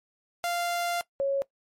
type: tone pair in turn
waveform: sawtooth / sine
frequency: 695 / 551.6 Hz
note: F5 / C#5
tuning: -9 / -9 cents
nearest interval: major third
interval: 400 cents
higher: first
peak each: -23 dBFS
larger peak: neither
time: 0.44-1.01 / 1.2-1.42 s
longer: first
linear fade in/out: 0 ms
effects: noise-tail reverb RT60 0.1 s tail -20 dB re dry + MP3 64 kbps